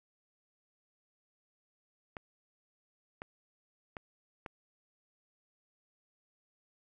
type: clicks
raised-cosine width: 0.5 ms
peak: -26 dBFS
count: 4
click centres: 2.168 / 3.219 / 3.968 / 4.462 s
effects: none